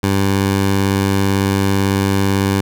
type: tone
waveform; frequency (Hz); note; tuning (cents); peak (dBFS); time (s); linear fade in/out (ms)
15% pulse; 98; G2; 0; -7; 0.03-2.61; 5
effects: none